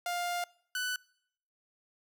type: tone pair in turn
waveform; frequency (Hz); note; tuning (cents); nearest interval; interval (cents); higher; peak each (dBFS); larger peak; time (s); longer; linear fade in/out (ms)
sawtooth; 703 / 1493.9; F5 / F#6; +11 / +16; octave + minor second; 1305; second; -28 / -28; neither; 0.06-0.44 / 0.75-0.96; first; 2
effects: noise-tail reverb RT60 0.7 s tail -25 dB re dry